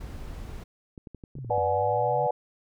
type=noise; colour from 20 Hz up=brown; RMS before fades=-38 dBFS; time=0-0.64 s; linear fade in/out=10 ms
type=clicks; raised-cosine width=3 ms; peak=-29 dBFS; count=9; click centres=0.978 / 1.072 / 1.147 / 1.238 / 1.354 / 1.386 / 1.447 / 1.497 / 1.58 s
type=exponential two-way sweep; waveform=sine; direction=down then up; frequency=145.4 to 88.1 to 142.6 Hz; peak=-34 dBFS; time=1.36-2.27 s; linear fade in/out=5 ms; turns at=1.63 s
type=chord; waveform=sine; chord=G# half-diminished seventh; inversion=first; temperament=equal with one note detuned; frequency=493.9 / 587.3 / 740 / 847.1 Hz; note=B4 / D5 / F#5 / G#5; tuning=0 / 0 / 0 / +34 cents; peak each=-28 dBFS; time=1.5-2.31 s; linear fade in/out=5 ms
effects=none